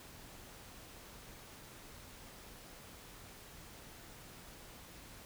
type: silence
effects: pink hiss -54 dBFS RMS until 5.25 s